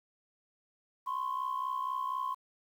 sine tone pair together, 1021.9 / 1086 Hz, C6 / C#6, -41 / -36 cents, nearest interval minor second, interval 105 cents, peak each -33 / -34 dBFS, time 1.06-2.35 s, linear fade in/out 20 ms, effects tanh soft clip ceiling -27 dBFS + 10-bit

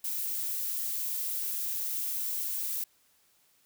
violet noise, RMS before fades -33 dBFS, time 0.04-2.84 s, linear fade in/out 5 ms, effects white hiss -67 dBFS RMS until 3.65 s

